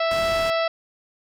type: harmonic tone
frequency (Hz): 659.3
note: E5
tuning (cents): 0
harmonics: 1 / 2 / 3 / 4 / 5 / 6 / 7 / 8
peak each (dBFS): -21 / -27 / -31 / -33 / -35 / -37 / -38 / -39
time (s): 0-0.68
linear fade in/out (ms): 5
type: low-pass noise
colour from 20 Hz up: pink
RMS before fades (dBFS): -34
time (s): 0.11-0.5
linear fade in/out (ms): 0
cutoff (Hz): 9800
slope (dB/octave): 12
effects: none